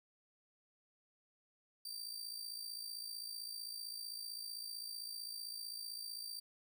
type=tone with amplitude modulation; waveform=sawtooth; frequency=4672 Hz; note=D8; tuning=10 cents flat; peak=-38 dBFS; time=1.85-6.4 s; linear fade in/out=5 ms; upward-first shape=sine; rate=55.6 Hz; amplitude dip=65%; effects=none